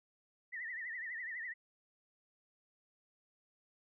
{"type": "tone with vibrato", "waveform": "sine", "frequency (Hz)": 1898, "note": "A#6", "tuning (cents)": 31, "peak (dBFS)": -40, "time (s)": [0.52, 1.54], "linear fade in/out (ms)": 20, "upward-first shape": "triangle", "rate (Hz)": 12, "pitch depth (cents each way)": 140, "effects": []}